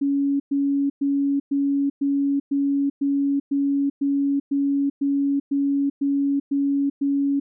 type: tone bursts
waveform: sine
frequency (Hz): 280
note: C#4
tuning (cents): +18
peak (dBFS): -18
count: 15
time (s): 0.01-7.4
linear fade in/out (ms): 10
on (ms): 390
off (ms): 110
effects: none